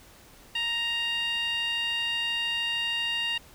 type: tone with band-pass filter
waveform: 15% pulse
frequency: 933 Hz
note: A#5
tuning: 1 cent sharp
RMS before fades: -29 dBFS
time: 0.55-3.38 s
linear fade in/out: 5 ms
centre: 2800 Hz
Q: 2.6
effects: pink hiss -53 dBFS RMS until 3.54 s